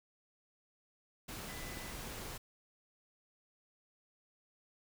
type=tone in noise; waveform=sine; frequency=2000 Hz; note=B6; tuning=21 cents sharp; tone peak=-52 dBFS; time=1.48-1.91 s; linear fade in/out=10 ms; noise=pink; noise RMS=-45 dBFS; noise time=1.28-2.38 s; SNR=-10 dB; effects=none